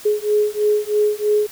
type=beating tone pair; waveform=sine; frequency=418.8 / 421.9 Hz; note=G#4 / G#4; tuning=+15 / +27 cents; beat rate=3.1 Hz; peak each=-18 dBFS; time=0.05-1.47 s; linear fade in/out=10 ms; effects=white hiss -39 dBFS RMS until 1.51 s